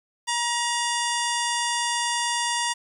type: harmonic tone with a mistuned harmonic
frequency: 949 Hz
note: A#5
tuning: 31 cents sharp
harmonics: 1 / 2 / 3 / 4 / 5 / 6 / 7 / 8 / 9 / 10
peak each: -27 / -30 / -32 / -33 / -34 / -35 / -35 / -36 / -37 / -37 dBFS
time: 0.27-2.74 s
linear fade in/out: 20 ms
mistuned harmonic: 4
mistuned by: -130 cents
effects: 9-bit

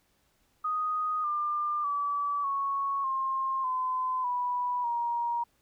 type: tone with pitch steps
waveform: sine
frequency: 1244.5 / 1196.6 / 1150.5 / 1106.2 / 1063.6 / 1022.6 / 983.2 / 945.3 Hz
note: D#6 / D6 / D6 / C#6 / C6 / C6 / B5 / A#5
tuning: 0 / +32 / -36 / -4 / +28 / -40 / -8 / +24 cents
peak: -27 dBFS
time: 0.64-5.44 s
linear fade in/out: 10 ms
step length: 600 ms
effects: pink hiss -70 dBFS RMS until 5.61 s

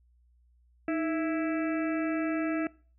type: harmonic tone with a mistuned harmonic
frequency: 330 Hz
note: E4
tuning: 2 cents sharp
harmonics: 1 / 2 / 4 / 5 / 6 / 7 / 8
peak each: -28 / -34 / -40 / -42 / -44 / -45 / -46 dBFS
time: 0.88-2.67 s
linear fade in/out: 2 ms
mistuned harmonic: 1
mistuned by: -83 cents
effects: noise-tail reverb RT60 0.4 s tail -22 dB re dry + added 60 Hz sine -61 dBFS peak until 2.98 s

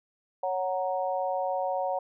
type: chord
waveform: sine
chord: F# major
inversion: second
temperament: equal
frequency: 554.4 / 740 / 932.3 Hz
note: C#5 / F#5 / A#5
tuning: 0 / 0 / 0 cents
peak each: -30 / -30 / -34 dBFS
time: 0.43-1.99 s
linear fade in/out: 5 ms
effects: none

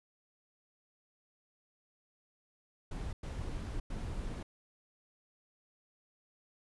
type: noise bursts at uneven times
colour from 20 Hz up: brown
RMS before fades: -39 dBFS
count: 3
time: 2.91-3.13 / 3.23-3.8 / 3.9-4.43 s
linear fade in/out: 5 ms
effects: resampled to 24000 Hz

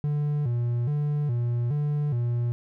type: tone with vibrato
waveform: triangle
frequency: 132.8 Hz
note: C3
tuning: 26 cents sharp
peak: -21 dBFS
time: 0.04-2.52 s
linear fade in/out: 0 ms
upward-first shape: square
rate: 1.2 Hz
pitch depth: 180 cents each way
effects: none

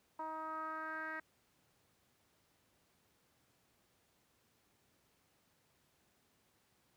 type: tone with low-pass filter sweep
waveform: 10% pulse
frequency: 315.8 Hz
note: D#4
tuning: 26 cents sharp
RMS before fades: -43 dBFS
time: 0.19-1.2 s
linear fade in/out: 5 ms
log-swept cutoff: 1000 to 1800 Hz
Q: 4.8
effects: pink hiss -74 dBFS RMS until 6.96 s + high-pass 80 Hz 12 dB/octave

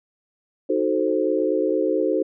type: chord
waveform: sine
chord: D# diminished seventh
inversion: none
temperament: equal with one note detuned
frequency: 311.1 / 370 / 438.7 / 523.3 Hz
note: D#4 / F#4 / A4 / C5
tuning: 0 / 0 / -5 / 0 cents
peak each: -24 dBFS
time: 0.69-2.23 s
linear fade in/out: 10 ms
effects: none

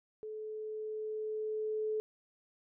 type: tone with level ramp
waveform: sine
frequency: 431.8 Hz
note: A4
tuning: 33 cents flat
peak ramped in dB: -40 to -31 dBFS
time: 0.23-2 s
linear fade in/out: 0 ms
effects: none

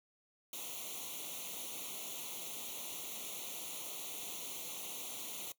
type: noise with comb filter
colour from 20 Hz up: white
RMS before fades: -44 dBFS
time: 0.53-5.52 s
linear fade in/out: 2 ms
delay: 0.3 ms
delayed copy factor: +0.95
effects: noise-tail reverb RT60 0.1 s tail -18 dB re dry + high-pass 200 Hz 12 dB/octave

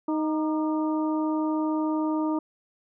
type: harmonic tone with a mistuned harmonic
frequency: 311.1 Hz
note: D#4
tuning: in tune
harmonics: 1 / 2 / 3 / 4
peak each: -24 / -34 / -33 / -38 dBFS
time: 0.08-2.39 s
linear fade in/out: 5 ms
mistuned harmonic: 4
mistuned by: -54 cents
effects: none

